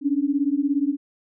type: beating tone pair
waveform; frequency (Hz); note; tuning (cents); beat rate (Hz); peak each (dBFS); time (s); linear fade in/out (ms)
sine; 275.1 / 292.1; C#4 / D4; -13 / -9; 17; -22; 0.01-0.97; 50
effects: none